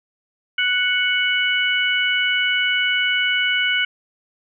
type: harmonic tone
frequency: 740 Hz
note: F#5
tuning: in tune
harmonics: 2 / 3 / 4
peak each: -21 / -21 / -21 dBFS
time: 0.58-3.85 s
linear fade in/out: 5 ms
effects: none